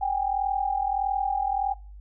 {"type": "tone pair together", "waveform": "sine", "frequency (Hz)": [772.4, 814], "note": ["G5", "G#5"], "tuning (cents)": [-26, -35], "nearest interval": "minor second", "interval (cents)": 91, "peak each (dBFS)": -26, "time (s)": [0.01, 1.74], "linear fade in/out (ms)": 10, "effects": ["noise-tail reverb RT60 0.4 s tail -23 dB re dry", "added 50 Hz sine -41 dBFS peak until 2 s"]}